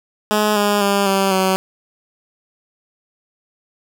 10% pulse tone with pitch steps, 211.3 / 205.5 / 199.9 / 194.44 / 189.12 Hz, G#3 / G#3 / G3 / G3 / F#3, +30 / -18 / +34 / -14 / +38 cents, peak -6 dBFS, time 0.31-1.56 s, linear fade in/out 0 ms, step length 250 ms, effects none

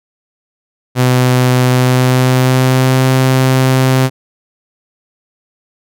sawtooth tone with pitch glide, 126.4 to 130.56 Hz, B2 to C3, +41 to -3 cents, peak -4 dBFS, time 0.95-4.1 s, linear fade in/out 50 ms, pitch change +56 cents, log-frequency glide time 1.66-3.08 s, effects none

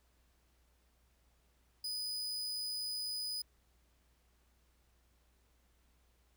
40% pulse tone, 4978 Hz, D#8, in tune, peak -36 dBFS, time 1.84-3.42 s, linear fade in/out 5 ms, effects added 60 Hz sine -70 dBFS peak until 6.36 s + pink hiss -75 dBFS RMS until 6.36 s

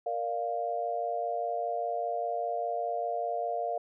sine chord, Bb major, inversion none, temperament equal with one note detuned, 466.2 / 593.5 / 698.5 Hz, Bb4 / D5 / F5, 0 / +18 / 0 cents, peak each -36 / -36 / -31 dBFS, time 0.06-3.78 s, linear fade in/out 5 ms, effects none

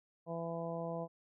harmonic tone, 167.1 Hz, E3, 24 cents sharp, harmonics 1 / 2 / 3 / 4 / 5 / 6, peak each -42 / -48 / -42 / -42 / -50 / -49 dBFS, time 0.26-1.08 s, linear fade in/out 50 ms, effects none

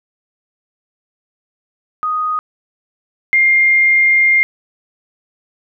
sine tone pair in turn, 1244.5 / 2114 Hz, D#6 / C7, 0 / +17 cents, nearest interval major sixth, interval 917 cents, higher second, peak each -15 / -8 dBFS, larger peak second, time 2.03-2.39 / 3.33-4.43 s, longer second, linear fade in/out 0 ms, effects none

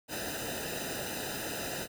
pink noise with comb filter, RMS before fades -37 dBFS, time 0.08-1.88 s, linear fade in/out 50 ms, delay 0.9 ms, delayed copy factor -0.9, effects none

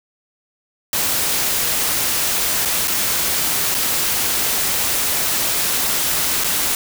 white noise with dropouts, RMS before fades -19 dBFS, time 0.93-6.75 s, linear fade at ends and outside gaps 1 ms, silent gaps 2.651-2.656 / 2.874-2.88 / 3.744-3.748 / 6.438-6.443 s, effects none

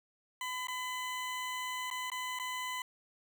20% pulse tone with dropouts, 1008 Hz, B5, 35 cents sharp, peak -31 dBFS, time 0.41-2.82 s, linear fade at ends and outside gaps 2 ms, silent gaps 0.671-0.683 / 1.902-1.911 / 2.101-2.117 / 2.389-2.397 s, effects none

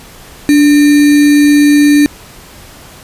sine tone with sample-and-hold, 291.7 Hz, D4, 12 cents flat, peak -3 dBFS, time 0.49-2.06 s, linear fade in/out 0 ms, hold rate 2100 Hz, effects pink hiss -35 dBFS RMS until 3.03 s + resampled to 32000 Hz

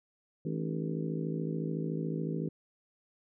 harmonic tone with a mistuned harmonic, 53.8 Hz, A1, 38 cents flat, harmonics 3 / 4 / 5 / 6 / 7 / 8 / 9, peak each -34 / -40 / -40 / -42 / -41 / -43 / -46 dBFS, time 0.45-2.49 s, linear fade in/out 5 ms, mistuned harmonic 6, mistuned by -87 cents, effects none

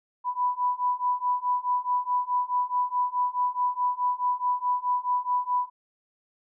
sine beating tone pair, 987.8 / 992.5 Hz, B5 / B5, 0 / +8 cents, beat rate 4.7 Hz, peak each -27 / -26 dBFS, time 0.24-5.7 s, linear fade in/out 50 ms, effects none

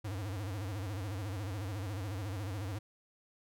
square tone with vibrato, 99.4 Hz, G2, 25 cents sharp, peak -37 dBFS, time 0.04-2.79 s, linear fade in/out 10 ms, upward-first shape sine, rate 14 Hz, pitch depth 170 cents each way, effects none

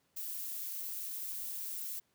violet noise with amplitude modulation, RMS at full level -38 dBFS, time 0.16-2 s, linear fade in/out 10 ms, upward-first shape sine, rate 190 Hz, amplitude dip 55%, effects pink hiss -75 dBFS RMS until 2.14 s + high-pass 100 Hz 12 dB/octave

